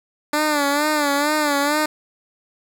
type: tone with vibrato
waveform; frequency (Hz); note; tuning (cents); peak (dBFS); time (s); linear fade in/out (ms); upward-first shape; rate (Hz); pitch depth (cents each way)
10% pulse; 293.7; D4; 0; -9; 0.33-1.86; 5; sine; 2.2; 74
effects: none